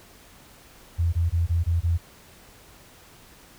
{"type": "tone bursts", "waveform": "sine", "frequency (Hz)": 84.6, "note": "E2", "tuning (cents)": 45, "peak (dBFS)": -19, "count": 6, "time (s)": [0.98, 1.98], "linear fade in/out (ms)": 20, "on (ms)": 150, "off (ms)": 20, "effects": ["pink hiss -51 dBFS RMS until 3.58 s"]}